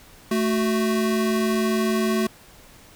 square tone pair together, 220 / 371.1 Hz, A3 / F#4, 0 / +5 cents, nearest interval major sixth, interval 905 cents, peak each -22 / -25 dBFS, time 0.31-2.27 s, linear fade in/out 5 ms, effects pink hiss -49 dBFS RMS until 2.95 s

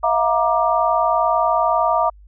sine tone cluster, 648 / 708 / 941 / 1183 Hz, E5 / F5 / A#5 / D6, -30 / +23 / +16 / +12 cents, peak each -20 dBFS, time 0.03-2.1 s, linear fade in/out 10 ms, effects added 50 Hz sine -42 dBFS peak until 2.27 s

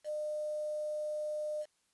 sine tone with quantisation, 605 Hz, D#5, 49 cents flat, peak -34 dBFS, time 0.04-1.66 s, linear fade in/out 50 ms, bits 9, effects white hiss -75 dBFS RMS until 1.93 s + resampled to 24000 Hz

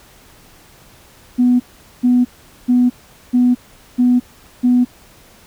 sine tone bursts, 246.9 Hz, B3, in tune, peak -8 dBFS, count 6, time 1.38-4.85 s, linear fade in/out 20 ms, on 220 ms, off 430 ms, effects tanh soft clip ceiling -4 dBFS + pink hiss -46 dBFS RMS until 5.46 s

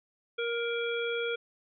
harmonic tone with a mistuned harmonic, 469.1 Hz, A#4, 11 cents sharp, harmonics 1 / 3 / 5 / 7, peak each -31 / -36 / -38 / -39 dBFS, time 0.38-1.36 s, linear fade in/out 10 ms, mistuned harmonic 7, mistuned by +21 cents, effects none

